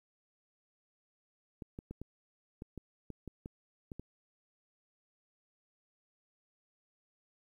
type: clicks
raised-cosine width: 3 ms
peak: -30 dBFS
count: 11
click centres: 1.622 / 1.789 / 1.91 / 2.016 / 2.621 / 2.777 / 3.103 / 3.277 / 3.459 / 3.918 / 3.996 s
effects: 11-bit